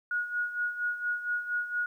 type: tone with tremolo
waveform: sine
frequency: 1449 Hz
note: F#6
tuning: 37 cents flat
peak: -26 dBFS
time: 0.11-1.86 s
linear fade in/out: 2 ms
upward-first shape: sine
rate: 4.3 Hz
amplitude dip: 70%
effects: 11-bit